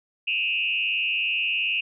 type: tone with frequency modulation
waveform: sine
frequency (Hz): 2682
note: E7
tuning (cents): +29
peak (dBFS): -22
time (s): 0.27-1.81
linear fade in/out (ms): 10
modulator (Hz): 98.8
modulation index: 2
effects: none